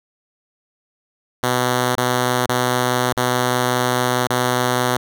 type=tone with dropouts; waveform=5% pulse; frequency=124.8 Hz; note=B2; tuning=19 cents sharp; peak=-5 dBFS; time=1.43-4.97 s; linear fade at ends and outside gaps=5 ms; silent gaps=1.953-1.976 / 2.463-2.492 / 3.128-3.169 / 4.272-4.3 s; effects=none